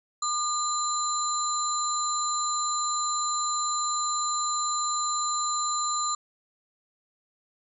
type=tone cluster; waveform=sine; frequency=1203 / 4058 / 7160 Hz; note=D6 / B7 / A8; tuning=+41 / +46 / +29 cents; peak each=-27 / -35 / -30 dBFS; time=0.22-6.15 s; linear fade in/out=5 ms; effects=none